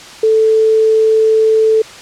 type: tone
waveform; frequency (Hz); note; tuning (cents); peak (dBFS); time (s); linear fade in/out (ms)
sine; 440; A4; 0; -7; 0.23-1.82; 5
effects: white hiss -33 dBFS RMS until 2.01 s + low-pass 6000 Hz 12 dB/octave